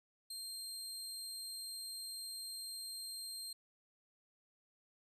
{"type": "tone", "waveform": "25% pulse", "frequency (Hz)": 4186, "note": "C8", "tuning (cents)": 0, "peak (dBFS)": -39, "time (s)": [0.3, 3.53], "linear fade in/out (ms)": 5, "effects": []}